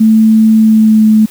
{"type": "tone with pitch glide", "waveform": "sine", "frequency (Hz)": [220, 216.8], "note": ["A3", "A3"], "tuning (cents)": [0, -25], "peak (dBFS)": -3, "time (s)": [0, 1.26], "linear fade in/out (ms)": 10, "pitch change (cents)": -25, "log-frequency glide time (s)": [0.56, 1.07], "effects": ["white hiss -36 dBFS RMS until 1.3 s"]}